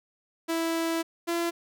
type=tone pair in turn; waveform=sawtooth; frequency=329.6 / 339.8 Hz; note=E4 / F4; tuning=0 / -47 cents; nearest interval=minor second; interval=53 cents; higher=second; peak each=-22 dBFS; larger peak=neither; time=0.48-1.03 / 1.27-1.51 s; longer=first; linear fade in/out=20 ms; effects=none